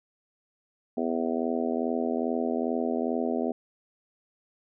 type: harmonic tone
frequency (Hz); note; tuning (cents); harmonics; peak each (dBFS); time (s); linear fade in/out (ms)
82.41; E2; 0; 3 / 4 / 5 / 6 / 7 / 8 / 9; -29 / -34 / -32 / -36 / -37 / -34 / -38; 0.97-3.52; 5
effects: none